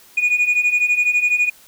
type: beating tone pair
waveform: sine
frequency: 2448 / 2460 Hz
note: D#7 / D#7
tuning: -29 / -20 cents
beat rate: 12 Hz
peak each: -17 / -14 dBFS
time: 0.17-1.5 s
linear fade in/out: 10 ms
effects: tanh soft clip ceiling -11 dBFS + white hiss -48 dBFS RMS until 1.67 s